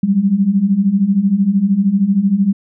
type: beating tone pair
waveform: sine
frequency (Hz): 188.3 / 201.3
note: F#3 / G3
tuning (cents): +31 / +46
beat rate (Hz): 13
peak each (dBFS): -16 / -12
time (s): 0.03-2.53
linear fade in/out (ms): 5
effects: none